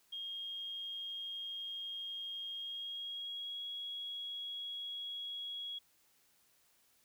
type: tone with pitch glide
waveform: sine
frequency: 3244 to 3322 Hz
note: G#7 to G#7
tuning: -41 to 0 cents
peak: -40 dBFS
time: 0.12-5.79 s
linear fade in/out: 10 ms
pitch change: +41 cents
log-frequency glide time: 2.51-3.64 s
effects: white hiss -71 dBFS RMS until 7.04 s